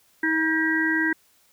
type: harmonic tone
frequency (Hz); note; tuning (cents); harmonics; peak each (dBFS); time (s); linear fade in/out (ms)
319.1; D#4; +44; 1 / 3 / 5 / 6; -24 / -35 / -24 / -25; 0.23-1.13; 5
effects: white hiss -61 dBFS RMS until 1.52 s